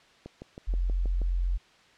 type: click train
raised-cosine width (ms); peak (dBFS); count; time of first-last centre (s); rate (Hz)
2; -27; 7; 0.26-1.217; 6.27
type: tone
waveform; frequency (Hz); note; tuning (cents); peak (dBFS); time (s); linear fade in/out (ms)
sine; 44.16; F1; +20; -24; 0.67-1.58; 20
effects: white hiss -58 dBFS RMS until 1.97 s + low-pass 4000 Hz 12 dB/octave